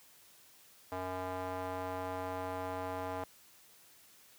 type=tone with band-pass filter; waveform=square; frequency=92.4 Hz; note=F#2; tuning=2 cents flat; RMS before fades=-39 dBFS; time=0.92-3.24 s; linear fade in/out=0 ms; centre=820 Hz; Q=1.6; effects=white hiss -61 dBFS RMS until 4.38 s + high-pass 60 Hz 12 dB/octave